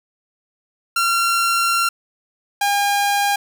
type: tone pair in turn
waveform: sawtooth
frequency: 1371 / 808.6 Hz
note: F6 / G#5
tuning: -32 / -46 cents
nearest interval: major sixth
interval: 914 cents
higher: first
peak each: -12 dBFS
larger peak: neither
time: 0.96-1.89 / 2.61-3.36 s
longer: first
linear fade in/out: 5 ms
effects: none